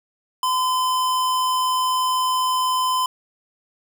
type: tone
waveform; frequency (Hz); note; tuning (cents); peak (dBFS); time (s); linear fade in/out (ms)
square; 1021; C6; -43; -19; 0.43-3.06; 2
effects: none